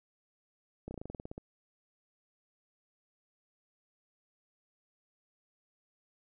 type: slowing click train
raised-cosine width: 2 ms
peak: -28 dBFS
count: 12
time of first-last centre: 0.88-1.379 s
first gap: 30 ms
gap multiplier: 1.08
effects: none